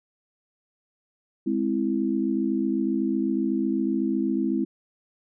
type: chord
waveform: sine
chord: Ab augmented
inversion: none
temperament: equal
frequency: 207.7 / 261.6 / 329.6 Hz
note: Ab3 / C4 / E4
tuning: 0 / 0 / 0 cents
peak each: -27 / -26 / -26 dBFS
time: 1.46-4.65 s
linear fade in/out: 10 ms
effects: none

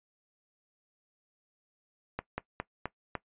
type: slowing click train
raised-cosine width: 0.5 ms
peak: -18 dBFS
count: 5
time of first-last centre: 2.19-3.153 s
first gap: 190 ms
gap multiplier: 1.16
effects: noise-tail reverb RT60 0.1 s tail -18 dB re dry + resampled to 8000 Hz

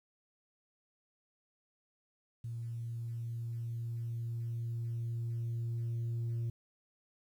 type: tone with level ramp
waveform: sine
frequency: 116.54 Hz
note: A#2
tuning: in tune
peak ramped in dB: -37 to -30 dBFS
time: 2.44-6.5 s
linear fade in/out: 5 ms
effects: tanh soft clip ceiling -32 dBFS + 11-bit

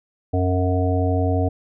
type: harmonic tone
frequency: 91.5 Hz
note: F#2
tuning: 19 cents flat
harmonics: 1 / 3 / 5 / 7 / 8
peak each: -19 / -24 / -26 / -27 / -28 dBFS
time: 0.33-1.49 s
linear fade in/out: 10 ms
effects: none

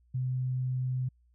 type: tone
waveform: sine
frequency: 128 Hz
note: C3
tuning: 38 cents flat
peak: -28 dBFS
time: 0.14-1.09 s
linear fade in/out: 10 ms
effects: added 60 Hz sine -62 dBFS peak until 1.34 s

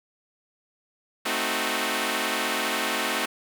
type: chord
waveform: 5% pulse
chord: A diminished seventh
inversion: none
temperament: equal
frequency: 220 / 261.6 / 311.1 / 370 Hz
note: A3 / C4 / Eb4 / Gb4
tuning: 0 / 0 / 0 / 0 cents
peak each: -19 dBFS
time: 1.25-3.26 s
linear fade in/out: 10 ms
effects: none

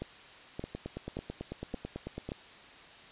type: two click trains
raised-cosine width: 2 ms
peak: -23 / -24 dBFS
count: 5 / 16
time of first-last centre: 0.02-2.319 / 0.64-2.29 s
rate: 1.74 / 9.09 Hz
effects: white hiss -52 dBFS RMS until 3.11 s + resampled to 8000 Hz

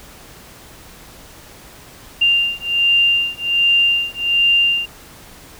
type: beating tone pair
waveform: sine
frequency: 2790 / 2791.3 Hz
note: F7 / F7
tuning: -2 / -2 cents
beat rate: 1.3 Hz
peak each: -16 dBFS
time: 2.21-4.86 s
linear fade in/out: 10 ms
effects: pink hiss -41 dBFS RMS until 5.59 s

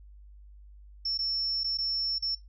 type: tone with dropouts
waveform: sine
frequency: 5400 Hz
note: E8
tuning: 41 cents sharp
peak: -28 dBFS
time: 1.05-2.35 s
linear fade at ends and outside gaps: 5 ms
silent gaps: 1.176-1.188 / 1.635-1.642 / 1.774-1.784 / 2.184-2.223 s
effects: noise-tail reverb RT60 0.2 s tail -21 dB re dry + added 50 Hz sine -48 dBFS peak until 2.48 s

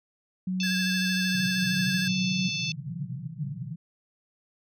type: tone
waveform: sine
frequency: 185 Hz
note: F#3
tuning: in tune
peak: -26 dBFS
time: 0.47-2.49 s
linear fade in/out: 5 ms
type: harmonic tone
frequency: 880 Hz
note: A5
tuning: in tune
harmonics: 3 / 4 / 5 / 6 / 7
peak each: -32 / -34 / -36 / -38 / -39 dBFS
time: 0.6-2.72 s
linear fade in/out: 2 ms
type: tone with vibrato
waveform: square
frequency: 1649 Hz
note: G#6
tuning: 13 cents flat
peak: -32 dBFS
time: 0.63-2.08 s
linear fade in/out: 5 ms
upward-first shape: sine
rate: 13 Hz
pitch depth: 47 cents each way
type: band-pass noise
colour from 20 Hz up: pink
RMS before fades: -35 dBFS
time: 1.34-3.76 s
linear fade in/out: 10 ms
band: 120 to 180 Hz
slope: 96 dB/octave
effects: none

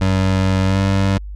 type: tone with pitch glide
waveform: 25% pulse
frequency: 95 to 97.28 Hz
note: F#2 to G2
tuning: +46 to -13 cents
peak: -10 dBFS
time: 0.01-1.18 s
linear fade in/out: 5 ms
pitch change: +41 cents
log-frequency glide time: 0.66-0.8 s
effects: added 50 Hz sine -27 dBFS peak until 1.35 s + low-pass 6000 Hz 12 dB/octave

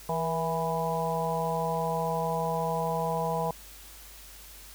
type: harmonic tone with a mistuned harmonic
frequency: 164.81 Hz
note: E3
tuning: in tune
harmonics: 1 / 3 / 4 / 5 / 6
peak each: -33 / -33 / -33 / -33 / -33 dBFS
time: 0.09-3.51 s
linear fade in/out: 2 ms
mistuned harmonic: 3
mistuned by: -46 cents
effects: added 50 Hz sine -51 dBFS peak until 4.74 s + white hiss -49 dBFS RMS until 4.74 s

